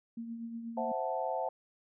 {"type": "tone with tremolo", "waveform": "sine", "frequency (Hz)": 230.8, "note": "A#3", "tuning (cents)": -17, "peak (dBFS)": -36, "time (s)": [0.17, 0.92], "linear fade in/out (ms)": 5, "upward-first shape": "triangle", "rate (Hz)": 8.3, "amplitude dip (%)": 50}
{"type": "chord", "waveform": "sine", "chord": "F# half-diminished seventh", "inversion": "second", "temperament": "equal", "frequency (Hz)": [523.3, 659.3, 740, 880], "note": ["C5", "E5", "F#5", "A5"], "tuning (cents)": [0, 0, 0, 0], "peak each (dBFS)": -37, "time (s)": [0.77, 1.49], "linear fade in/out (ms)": 5}
{"effects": []}